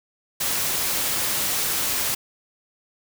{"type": "noise", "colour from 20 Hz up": "white", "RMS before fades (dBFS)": -24, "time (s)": [0.4, 2.15], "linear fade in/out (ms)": 10, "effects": []}